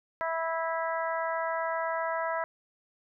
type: harmonic tone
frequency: 327.7 Hz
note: E4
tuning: 10 cents flat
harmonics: 2 / 3 / 4 / 5 / 6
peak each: -32 / -33 / -36 / -38 / -40 dBFS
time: 0.21-2.44 s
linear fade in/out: 0 ms
effects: none